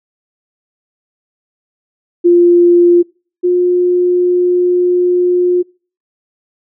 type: tone pair in turn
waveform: sine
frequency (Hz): 348.4 / 357.2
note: F4 / F4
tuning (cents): -4 / +39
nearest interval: unison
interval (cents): 43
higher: second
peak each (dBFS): -4 / -8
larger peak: first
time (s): 2.24-3.03 / 3.43-5.63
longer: second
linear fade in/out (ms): 20
effects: noise-tail reverb RT60 0.4 s tail -26 dB re dry